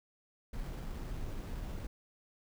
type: noise with sample-and-hold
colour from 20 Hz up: brown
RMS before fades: -40 dBFS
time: 0.53-1.87 s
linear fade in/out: 5 ms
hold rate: 6300 Hz
effects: none